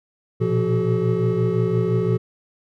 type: tone cluster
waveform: triangle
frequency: 116.4 / 122.2 / 173.8 / 377.2 / 430.4 Hz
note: A#2 / B2 / F3 / F#4 / A4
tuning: -2 / -18 / -8 / +33 / -38 cents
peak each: -22 dBFS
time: 0.4-2.18 s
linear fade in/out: 20 ms
effects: none